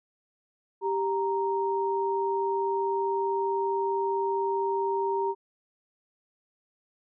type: tone pair together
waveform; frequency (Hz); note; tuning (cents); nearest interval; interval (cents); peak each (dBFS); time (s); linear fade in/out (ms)
sine; 392 / 932.3; G4 / A#5; 0 / 0; octave + minor third; 1500; -27 / -28; 0.81-5.35; 50
effects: none